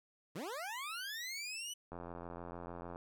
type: linear sweep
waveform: 20% pulse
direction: up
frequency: 130.81 to 2999 Hz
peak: -36 dBFS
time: 0.35-1.74 s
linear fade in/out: 10 ms
type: click train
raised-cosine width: 1 ms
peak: -32 dBFS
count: 91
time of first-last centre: 1.92-2.959 s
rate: 86.6 Hz
effects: none